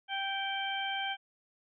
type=harmonic tone with a mistuned harmonic; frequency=784 Hz; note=G5; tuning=in tune; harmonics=1 / 2 / 3 / 4; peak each=-36 / -38 / -40 / -37 dBFS; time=0.08-1.17 s; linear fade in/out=50 ms; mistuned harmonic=3; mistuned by=-19 cents; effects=none